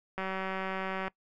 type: click train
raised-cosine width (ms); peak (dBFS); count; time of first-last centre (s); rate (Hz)
0.5; -20; 172; 0.18-1.08; 190
effects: noise-tail reverb RT60 0.1 s tail -22 dB re dry